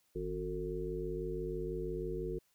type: harmonic tone with a mistuned harmonic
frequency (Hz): 51.91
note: G#1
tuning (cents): 0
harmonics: 1 / 3 / 5 / 7 / 9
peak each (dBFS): -42 / -44 / -49 / -39 / -41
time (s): 0.15-2.39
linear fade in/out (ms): 10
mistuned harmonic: 9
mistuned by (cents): -67
effects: white hiss -74 dBFS RMS until 2.54 s